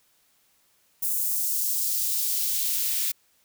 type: noise with high-pass filter sweep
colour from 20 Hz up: blue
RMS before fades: -26 dBFS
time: 1.02-3.12 s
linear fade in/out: 10 ms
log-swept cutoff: 8900 to 2200 Hz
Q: 0.95
effects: white hiss -65 dBFS RMS until 3.44 s